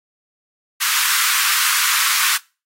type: high-pass noise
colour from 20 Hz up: pink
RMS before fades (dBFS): -18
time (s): 0.8-2.38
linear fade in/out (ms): 20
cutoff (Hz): 1100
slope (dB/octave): 48
effects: noise-tail reverb RT60 0.3 s tail -22 dB re dry + AAC 48 kbps